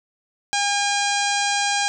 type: harmonic tone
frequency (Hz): 809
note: G#5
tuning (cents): -46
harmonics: 1 / 2 / 3 / 4 / 5 / 6 / 7 / 8 / 9 / 10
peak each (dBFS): -23 / -26 / -28 / -29 / -30 / -31 / -31 / -32 / -33 / -33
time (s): 0.53-1.88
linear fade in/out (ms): 0
effects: none